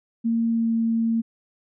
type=tone with pitch glide; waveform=sine; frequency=229.5 to 227.7 Hz; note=A#3 to A#3; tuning=-27 to -40 cents; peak=-19 dBFS; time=0.24-1.22 s; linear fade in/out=20 ms; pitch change=-13 cents; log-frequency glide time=0.5-0.71 s; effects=none